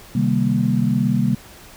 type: chord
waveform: sine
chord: C minor seventh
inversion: none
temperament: equal with one note detuned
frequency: 130.81 / 152.8 / 196 / 233.1 Hz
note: C3 / Eb3 / G3 / Bb3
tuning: 0 / -31 / 0 / 0 cents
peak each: -21 / -24 / -20 / -20 dBFS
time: 0.15-1.35 s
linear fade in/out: 5 ms
effects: pink hiss -43 dBFS RMS until 1.76 s